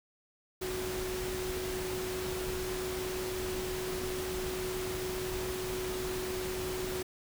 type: tone in noise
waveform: sine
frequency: 370 Hz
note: F#4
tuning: in tune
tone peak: -35 dBFS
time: 0.61-7.03 s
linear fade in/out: 10 ms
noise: pink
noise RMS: -39 dBFS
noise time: 0.61-7.03 s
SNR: +1 dB
effects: none